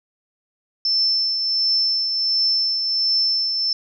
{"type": "tone with tremolo", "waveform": "sine", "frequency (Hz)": 5310, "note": "E8", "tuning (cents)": 12, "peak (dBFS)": -15, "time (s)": [0.85, 3.73], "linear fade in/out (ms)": 2, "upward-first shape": "triangle", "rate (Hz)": 1.4, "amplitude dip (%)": 45, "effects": []}